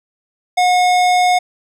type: tone with hard clipping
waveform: sine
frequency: 724 Hz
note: F#5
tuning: 38 cents flat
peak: -12 dBFS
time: 0.57-1.39 s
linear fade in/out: 10 ms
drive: 17 dB
effects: none